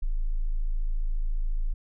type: tone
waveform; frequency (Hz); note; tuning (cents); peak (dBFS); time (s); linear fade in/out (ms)
sine; 27.17; A0; -21; -23; 0.02-1.74; 10
effects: none